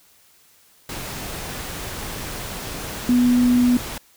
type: tone in noise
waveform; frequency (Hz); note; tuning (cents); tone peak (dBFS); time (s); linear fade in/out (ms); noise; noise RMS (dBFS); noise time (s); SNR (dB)
sine; 245.8; B3; -8; -13; 3.09-3.77; 2; pink; -31; 0.89-3.98; +15
effects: white hiss -55 dBFS RMS until 4.16 s